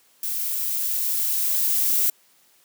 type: noise with level ramp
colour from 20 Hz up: violet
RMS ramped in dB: -27 to -20 dBFS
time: 0.23-2.1 s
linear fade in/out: 2 ms
effects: white hiss -59 dBFS RMS until 2.64 s + high-pass 150 Hz 12 dB/octave